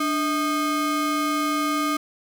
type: ring-modulated tone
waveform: square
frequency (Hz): 467.4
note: A#4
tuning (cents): +5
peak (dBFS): -19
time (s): 0-1.97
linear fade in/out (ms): 5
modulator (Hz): 762
effects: none